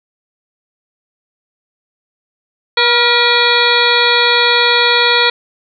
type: harmonic tone with a mistuned harmonic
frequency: 480.6 Hz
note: B4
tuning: 47 cents flat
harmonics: 1 / 2 / 3 / 4 / 5 / 7 / 8 / 9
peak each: -17 / -17 / -17 / -17 / -17 / -17 / -17 / -17 dBFS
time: 2.77-5.3 s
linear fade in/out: 5 ms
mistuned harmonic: 3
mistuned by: -44 cents
effects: none